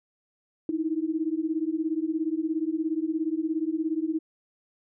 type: beating tone pair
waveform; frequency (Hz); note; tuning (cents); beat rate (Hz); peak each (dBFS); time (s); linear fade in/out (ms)
sine; 310 / 327; D#4 / E4; -6 / -14; 17; -28 / -28; 0.69-4.19; 2
effects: none